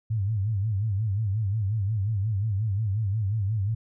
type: tone with vibrato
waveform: sine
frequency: 103.83 Hz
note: G#2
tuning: in tune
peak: -23 dBFS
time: 0.1-3.75 s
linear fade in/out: 10 ms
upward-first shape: sine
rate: 5.6 Hz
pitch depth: 150 cents each way
effects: none